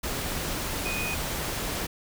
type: tone in noise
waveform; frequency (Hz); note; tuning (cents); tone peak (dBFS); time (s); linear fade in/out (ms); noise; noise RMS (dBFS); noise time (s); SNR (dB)
sine; 2489; D#7; 0; -31; 0.85-1.15; 10; pink; -31; 0.03-1.87; -3
effects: none